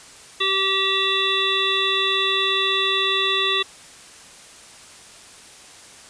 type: harmonic tone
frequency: 386.5 Hz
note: G4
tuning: 24 cents flat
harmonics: 1 / 3 / 5 / 7 / 9 / 10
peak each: -27 / -26 / -27 / -26 / -22 / -26 dBFS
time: 0.4-3.63 s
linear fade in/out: 10 ms
effects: white hiss -44 dBFS RMS until 6.09 s + resampled to 22050 Hz